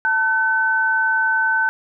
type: tone pair together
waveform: sine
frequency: 889.6 / 1520 Hz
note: A5 / F#6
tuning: +19 / +46 cents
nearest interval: major sixth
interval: 927 cents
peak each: -22 / -16 dBFS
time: 0.05-1.69 s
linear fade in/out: 0 ms
effects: none